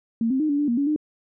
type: tone with pitch steps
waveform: sine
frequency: 228.5 / 263.7 / 307.4 / 286.5 / 293 / 236.5 / 282.7 / 303.4 Hz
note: A#3 / C4 / D#4 / D4 / D4 / A#3 / C#4 / D#4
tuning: -34 / +14 / -21 / -43 / -4 / +25 / +34 / -44 cents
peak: -19 dBFS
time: 0.21-0.962 s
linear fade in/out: 2 ms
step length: 94 ms
effects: none